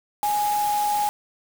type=tone in noise; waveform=sine; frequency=830.6 Hz; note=G#5; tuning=in tune; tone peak=-20 dBFS; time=0.23-1.09 s; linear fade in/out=0 ms; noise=white; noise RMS=-33 dBFS; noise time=0.23-1.09 s; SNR=+10 dB; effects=none